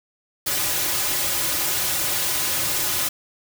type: noise with comb filter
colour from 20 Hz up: white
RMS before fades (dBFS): -23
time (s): 0.46-3.09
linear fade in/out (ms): 10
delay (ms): 4.4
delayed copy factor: -0.85
effects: none